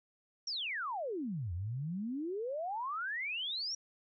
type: exponential two-way sweep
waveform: sine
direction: down then up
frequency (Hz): 5770 to 82.41 to 5770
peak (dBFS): -35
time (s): 0.47-3.75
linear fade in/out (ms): 5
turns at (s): 1.53
effects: none